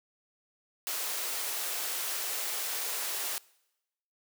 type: high-pass noise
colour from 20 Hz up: white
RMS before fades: -34 dBFS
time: 0.87-3.38 s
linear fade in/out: 0 ms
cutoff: 370 Hz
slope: 24 dB/octave
effects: noise-tail reverb RT60 0.9 s tail -23 dB re dry